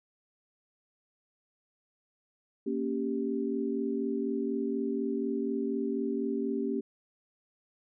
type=chord; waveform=sine; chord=G diminished; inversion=first; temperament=equal; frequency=233.1 / 277.2 / 392 Hz; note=Bb3 / Db4 / G4; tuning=0 / 0 / 0 cents; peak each=-33 dBFS; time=2.66-6.81 s; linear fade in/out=10 ms; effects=none